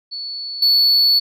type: tone with level steps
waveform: sine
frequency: 4435 Hz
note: C#8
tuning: in tune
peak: -25 / -8 dBFS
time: 0.11-1.2 s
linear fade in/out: 20 ms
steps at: 0.62 s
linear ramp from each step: 5 ms
effects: tanh soft clip ceiling -10 dBFS